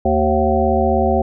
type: harmonic tone with a mistuned harmonic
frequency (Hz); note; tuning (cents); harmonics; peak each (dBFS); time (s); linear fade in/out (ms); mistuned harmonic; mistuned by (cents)
76.1; D#2; -38; 1 / 3 / 5 / 7 / 9 / 10; -20 / -20 / -20 / -20 / -20 / -20; 0.05-1.22; 5; 7; +21
effects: none